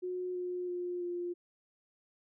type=tone with pitch steps; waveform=sine; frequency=363.5 / 359.3 / 355.2 / 351.1 Hz; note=F#4 / F4 / F4 / F4; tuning=-31 / +49 / +29 / +9 cents; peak=-34 dBFS; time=0.02-1.34 s; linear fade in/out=20 ms; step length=330 ms; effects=none